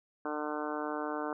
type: harmonic tone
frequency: 150.4 Hz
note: D3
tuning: 42 cents sharp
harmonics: 2 / 3 / 4 / 5 / 6 / 7 / 8 / 9 / 10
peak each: -38 / -40 / -41 / -42 / -43 / -43 / -44 / -45 / -45 dBFS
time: 0.25-1.33 s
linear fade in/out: 2 ms
effects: none